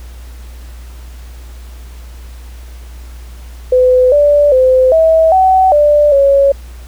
sine tone with pitch steps, 506 / 583 / 515 / 646 / 755 / 590 / 555 Hz, B4 / D5 / C5 / E5 / F#5 / D5 / C#5, +42 / -13 / -28 / -35 / +35 / +8 / +2 cents, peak -5 dBFS, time 3.72-6.52 s, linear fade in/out 5 ms, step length 400 ms, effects added 60 Hz sine -28 dBFS peak until 6.87 s + pink hiss -42 dBFS RMS until 6.87 s

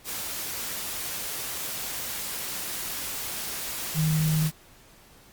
sine tone in noise, 156.4 Hz, D#3, 9 cents sharp, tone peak -21 dBFS, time 3.94-4.51 s, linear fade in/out 50 ms, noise white, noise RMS -33 dBFS, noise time 0.04-4.52 s, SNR +9 dB, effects pink hiss -54 dBFS RMS until 5.32 s + Opus 48 kbps

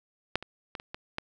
clicks, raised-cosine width 0.3 ms, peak -9 / -24 / -20 / -26 / -21 / -15 dBFS, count 6, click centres 0.356 / 0.426 / 0.752 / 0.799 / 0.945 / 1.184 s, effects none

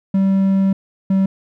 triangle tone pair in turn, 193.5 / 192.42 Hz, G3 / G3, -22 / -32 cents, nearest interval unison, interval 10 cents, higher first, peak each -10 dBFS, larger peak neither, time 0.14-0.73 / 1.1-1.26 s, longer first, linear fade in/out 5 ms, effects none

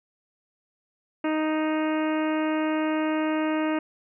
harmonic tone, 311.1 Hz, D#4, in tune, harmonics 1 / 2 / 3 / 4 / 5 / 6 / 7 / 8 / 9, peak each -24 / -30 / -34 / -36 / -38 / -40 / -41 / -42 / -43 dBFS, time 1.24-3.79 s, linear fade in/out 5 ms, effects none

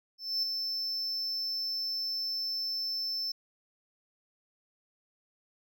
triangle tone with ADSR envelope, 5300 Hz, E8, 9 cents sharp, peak -25 dBFS, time 0.18-3.32 s, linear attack 250 ms, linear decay 4 ms, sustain -5 dB, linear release 6 ms, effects none

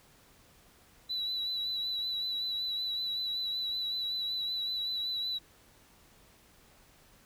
sine tone with vibrato, 3951 Hz, B7, in tune, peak -30 dBFS, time 1.09-5.39 s, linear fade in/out 20 ms, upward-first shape triangle, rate 5.3 Hz, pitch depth 37 cents each way, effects tanh soft clip ceiling -28 dBFS + pink hiss -61 dBFS RMS until 7.25 s

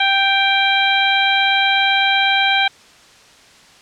harmonic tone with a mistuned harmonic, 784 Hz, G5, in tune, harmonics 1 / 2 / 3 / 4 / 5, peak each -18 / -19 / -18 / -19 / -22 dBFS, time 0-2.68 s, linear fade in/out 5 ms, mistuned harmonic 4, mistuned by +32 cents, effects white hiss -46 dBFS RMS until 3.81 s + low-pass 6000 Hz 12 dB/octave

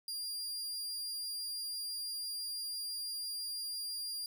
sawtooth tone, 4802 Hz, D8, 38 cents sharp, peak -35 dBFS, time 0.08-4.26 s, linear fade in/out 2 ms, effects none

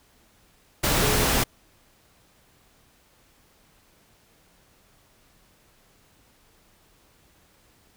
sine tone in noise, 423.3 Hz, G#4, 33 cents sharp, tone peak -28 dBFS, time 1.01-1.25 s, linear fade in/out 10 ms, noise pink, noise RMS -22 dBFS, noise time 0.83-1.44 s, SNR -9 dB, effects pink hiss -60 dBFS RMS until 7.96 s

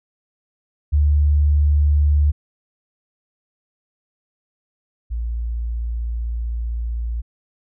sine tone pair in turn, 73.42 / 57.82 Hz, D2 / A#1, 0 / -13 cents, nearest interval major third, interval 413 cents, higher first, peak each -12 / -21 dBFS, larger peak first, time 0.92-2.32 / 5.1-7.22 s, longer second, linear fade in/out 20 ms, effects none

